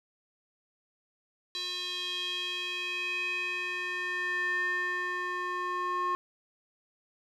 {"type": "tone with band-pass filter sweep", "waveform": "square", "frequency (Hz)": 360, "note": "F#4", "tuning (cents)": -47, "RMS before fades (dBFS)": -33, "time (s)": [1.55, 6.15], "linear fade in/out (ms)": 0, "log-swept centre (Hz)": [3900, 1200], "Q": 5.4, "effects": []}